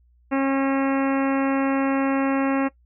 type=harmonic tone; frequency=271.6 Hz; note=C#4; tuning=35 cents flat; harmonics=1 / 2 / 3 / 4 / 5 / 6 / 7 / 8 / 9 / 10; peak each=-20 / -26 / -30 / -32 / -34 / -36 / -37 / -38 / -39 / -40 dBFS; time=0.31-2.69 s; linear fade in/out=20 ms; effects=noise-tail reverb RT60 0.1 s tail -19 dB re dry + added 60 Hz sine -55 dBFS peak until 2.85 s